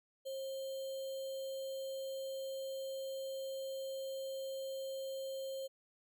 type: tone with sample-and-hold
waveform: sine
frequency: 536 Hz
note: C5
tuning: 42 cents sharp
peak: -39 dBFS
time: 0.25-5.68 s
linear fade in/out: 20 ms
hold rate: 3675 Hz
effects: none